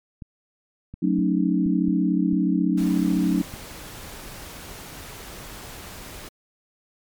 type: clicks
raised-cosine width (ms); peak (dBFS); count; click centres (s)
5; -24; 7; 0.222 / 0.94 / 1.188 / 1.662 / 1.883 / 2.33 / 3.539
type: chord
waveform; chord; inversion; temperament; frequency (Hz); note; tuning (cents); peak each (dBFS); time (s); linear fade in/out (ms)
sine; D# half-diminished seventh; first; equal with one note detuned; 183.61 / 220 / 277.2 / 311.1; F#3 / A3 / C#4 / D#4; -13 / 0 / 0 / 0; -22 / -26 / -24 / -24; 1.02-3.42; 10
type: noise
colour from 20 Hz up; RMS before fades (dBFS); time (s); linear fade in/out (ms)
pink; -39; 2.77-6.29; 10
effects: MP3 96 kbps